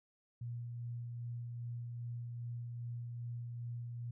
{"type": "tone with tremolo", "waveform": "sine", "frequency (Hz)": 119.2, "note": "A#2", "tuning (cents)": 39, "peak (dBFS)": -39, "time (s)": [0.41, 4.11], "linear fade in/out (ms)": 5, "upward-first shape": "sine", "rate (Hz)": 2.5, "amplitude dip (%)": 25, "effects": []}